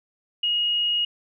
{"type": "tone", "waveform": "sine", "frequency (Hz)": 2878, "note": "F#7", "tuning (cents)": -49, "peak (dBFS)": -20, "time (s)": [0.43, 1.05], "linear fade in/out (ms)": 5, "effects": []}